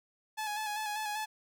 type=tone with vibrato; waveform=sawtooth; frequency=849 Hz; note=G#5; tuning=38 cents sharp; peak=-30 dBFS; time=0.37-1.26 s; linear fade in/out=20 ms; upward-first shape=square; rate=5.1 Hz; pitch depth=31 cents each way; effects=none